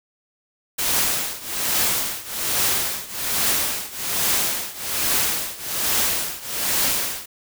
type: noise with tremolo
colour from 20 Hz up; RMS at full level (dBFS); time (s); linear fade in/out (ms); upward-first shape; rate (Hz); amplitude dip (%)
white; -19; 0.78-7.26; 10; triangle; 1.2; 90
effects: none